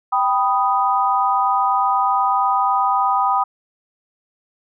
sine chord, G augmented, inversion none, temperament equal, 784 / 987.8 / 1244.5 Hz, G5 / B5 / D#6, 0 / 0 / 0 cents, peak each -19 dBFS, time 0.12-3.44 s, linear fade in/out 10 ms, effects none

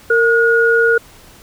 sine tone pair together, 460.1 / 1442 Hz, A#4 / F#6, -23 / -45 cents, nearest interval octave + minor sixth, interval 1978 cents, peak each -12 dBFS, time 0.1-0.98 s, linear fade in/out 5 ms, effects pink hiss -43 dBFS RMS until 1.42 s

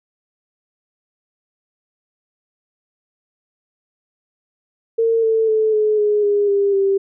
sine tone with pitch steps, 455.3 / 445.7 / 436.2 / 427 / 418 / 409.2 / 400.5 / 392 Hz, A#4 / A4 / A4 / G#4 / G#4 / G#4 / G4 / G4, -41 / +22 / -15 / +48 / +11 / -26 / +37 / 0 cents, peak -13 dBFS, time 4.98-6.98 s, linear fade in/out 10 ms, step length 250 ms, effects none

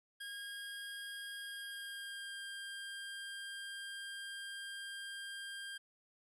25% pulse tone with pitch glide, 1628 to 1599.1 Hz, G#6 to G6, -35 to +34 cents, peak -40 dBFS, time 0.2-5.78 s, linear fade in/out 10 ms, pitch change -31 cents, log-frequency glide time 1.38-2.42 s, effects resampled to 32000 Hz

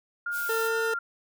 sine tone with vibrato, 1405 Hz, F6, 10 cents sharp, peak -28 dBFS, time 0.26-0.99 s, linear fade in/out 5 ms, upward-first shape sine, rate 2.3 Hz, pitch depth 21 cents each way
blue noise, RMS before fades -38 dBFS, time 0.31-0.71 s, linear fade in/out 50 ms
40% pulse tone, 449.7 Hz, A4, 38 cents sharp, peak -26 dBFS, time 0.49-0.94 s, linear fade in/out 5 ms
effects none

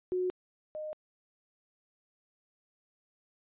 sine tone pair in turn, 365.5 / 614.7 Hz, F#4 / D#5, -21 / -21 cents, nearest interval major sixth, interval 900 cents, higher second, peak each -28 / -36 dBFS, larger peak first, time 0.12-0.3 / 0.75-0.93 s, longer neither, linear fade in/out 0 ms, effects resampled to 8000 Hz

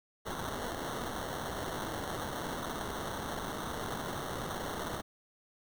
violet noise with sample-and-hold, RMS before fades -38 dBFS, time 0.25-5.02 s, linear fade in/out 20 ms, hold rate 2450 Hz, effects none

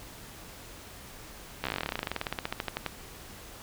slowing click train, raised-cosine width 0.3 ms, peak -14 dBFS, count 30, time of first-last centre 1.64-2.863 s, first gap 14 ms, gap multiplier 1.07, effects pink hiss -47 dBFS RMS until 3.62 s

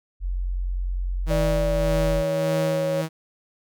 sine tone, 44.99 Hz, F#1, 48 cents flat, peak -23 dBFS, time 0.2-2.24 s, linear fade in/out 50 ms
sawtooth tone with tremolo, 160 Hz, D#3, 49 cents sharp, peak -19 dBFS, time 1.26-3.09 s, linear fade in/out 50 ms, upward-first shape sine, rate 1.7 Hz, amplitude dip 40%
sine tone with pitch glide, 587 to 550.9 Hz, D5 to C#5, -1 to -11 cents, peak -22 dBFS, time 1.3-3.02 s, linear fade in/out 10 ms, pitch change -110 cents, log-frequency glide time 1.5-2.75 s
effects none

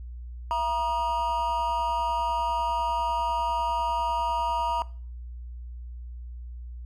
triangle tone with amplitude modulation, 950 Hz, A#5, 33 cents sharp, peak -18 dBFS, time 0.51-4.82 s, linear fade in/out 0 ms, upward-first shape sine, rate 276 Hz, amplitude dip 75%, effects noise-tail reverb RT60 0.4 s tail -20 dB re dry + added 60 Hz sine -36 dBFS peak until 6.85 s

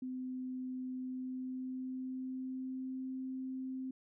sine tone with pitch glide, 256.1 to 260.7 Hz, C4 to C4, -37 to -6 cents, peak -38 dBFS, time 0.02-3.91 s, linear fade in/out 5 ms, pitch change +31 cents, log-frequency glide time 0.97-3.12 s, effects none

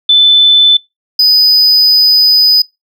sine / triangle tone pair in turn, 3515 / 4990 Hz, A7 / D#8, -2 / +4 cents, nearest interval tritone, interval 606 cents, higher second, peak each -3 dBFS, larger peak neither, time 0.09-0.77 / 1.19-2.62 s, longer second, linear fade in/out 5 ms, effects noise-tail reverb RT60 0.2 s tail -24 dB re dry

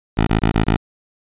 10% pulse tone bursts, 54.4 Hz, A1, 19 cents flat, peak -5 dBFS, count 5, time 0.17-0.766 s, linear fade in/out 10 ms, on 100 ms, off 24 ms, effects resampled to 8000 Hz

